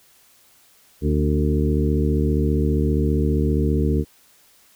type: harmonic tone with a mistuned harmonic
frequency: 75 Hz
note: D2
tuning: 37 cents sharp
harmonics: 1 / 2 / 3 / 4 / 5 / 6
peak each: -20 / -23 / -25 / -26 / -27 / -28 dBFS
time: 1.01-4.05 s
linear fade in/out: 50 ms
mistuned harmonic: 4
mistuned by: -39 cents
effects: white hiss -55 dBFS RMS until 4.75 s